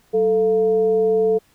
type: tone with frequency modulation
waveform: sine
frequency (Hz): 440.3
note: A4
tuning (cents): +1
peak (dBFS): -14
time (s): 0.13-1.39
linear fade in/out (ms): 20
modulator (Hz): 250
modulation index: 0.38
effects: pink hiss -58 dBFS RMS until 1.54 s